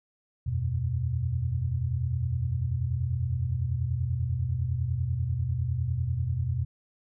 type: chord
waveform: sine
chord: E suspended second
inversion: none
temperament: equal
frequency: 82.41 / 92.5 / 123.47 Hz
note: E2 / F#2 / B2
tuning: 0 / 0 / 0 cents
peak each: -31 / -32 / -28 dBFS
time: 0.46-6.65 s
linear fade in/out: 10 ms
effects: none